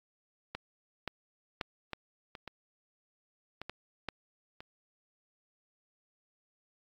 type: clicks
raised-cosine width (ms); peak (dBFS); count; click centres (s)
0.3; -21 / -19 / -17 / -20 / -28 / -26 / -24 / -23 / -19 / -29; 10; 0.55 / 1.077 / 1.612 / 1.933 / 2.352 / 2.477 / 3.616 / 3.696 / 4.087 / 4.605
effects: AAC 48 kbps